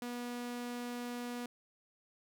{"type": "tone", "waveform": "sawtooth", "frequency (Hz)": 242.6, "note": "B3", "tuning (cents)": -31, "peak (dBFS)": -35, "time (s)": [0.02, 1.46], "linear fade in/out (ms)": 2, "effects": []}